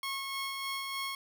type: tone with tremolo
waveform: 15% pulse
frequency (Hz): 1090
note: C#6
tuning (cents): -29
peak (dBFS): -27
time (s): 0.03-1.15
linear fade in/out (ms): 2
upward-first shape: sine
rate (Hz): 3.3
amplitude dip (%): 30
effects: none